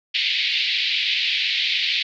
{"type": "band-pass noise", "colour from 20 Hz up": "white", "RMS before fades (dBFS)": -22, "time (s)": [0.14, 2.03], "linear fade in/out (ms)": 10, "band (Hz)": [2100, 4200], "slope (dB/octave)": 48, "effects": []}